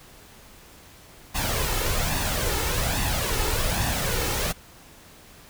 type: noise with flanger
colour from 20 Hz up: pink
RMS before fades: -25 dBFS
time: 1.34-4.53 s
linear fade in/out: 20 ms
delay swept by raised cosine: 1.1 to 2.3 ms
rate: 1.2 Hz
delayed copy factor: +0.55
effects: pink hiss -49 dBFS RMS until 5.49 s